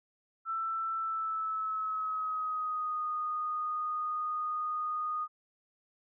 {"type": "tone with pitch glide", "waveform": "sine", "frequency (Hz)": [1331, 1234.7], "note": ["E6", "D#6"], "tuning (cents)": [16, -14], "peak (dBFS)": -31, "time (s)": [0.45, 5.28], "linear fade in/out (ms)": 50, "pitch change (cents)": -130, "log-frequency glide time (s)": [0.95, 3.05], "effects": []}